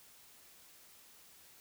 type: silence
effects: white hiss -60 dBFS RMS until 1.6 s